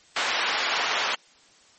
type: band-pass noise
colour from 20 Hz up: pink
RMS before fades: -26 dBFS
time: 0.16-1.15 s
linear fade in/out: 5 ms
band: 880 to 4300 Hz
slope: 12 dB/octave
effects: white hiss -56 dBFS RMS until 1.78 s + MP3 32 kbps